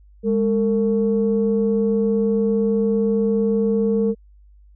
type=tone pair together; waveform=sine; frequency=205.6 / 454.4 Hz; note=G#3 / A#4; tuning=-17 / -44 cents; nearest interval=octave + major second; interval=1373 cents; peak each=-18 dBFS; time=0.23-4.15 s; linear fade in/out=50 ms; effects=tanh soft clip ceiling -9 dBFS + added 50 Hz sine -46 dBFS peak until 4.75 s